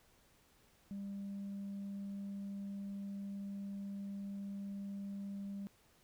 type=tone; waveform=sine; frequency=198.8 Hz; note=G3; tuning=25 cents sharp; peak=-39 dBFS; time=0.91-5.67 s; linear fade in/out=0 ms; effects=tanh soft clip ceiling -39 dBFS + pink hiss -69 dBFS RMS until 6.03 s